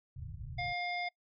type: low-pass noise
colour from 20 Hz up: white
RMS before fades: -44 dBFS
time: 0.16-0.73 s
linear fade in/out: 5 ms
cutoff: 140 Hz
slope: 48 dB/octave
type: harmonic tone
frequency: 708 Hz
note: F5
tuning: 23 cents sharp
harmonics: 1 / 3 / 5 / 7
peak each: -37 / -37 / -46 / -48 dBFS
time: 0.58-1.09 s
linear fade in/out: 10 ms
effects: noise-tail reverb RT60 0.1 s tail -24 dB re dry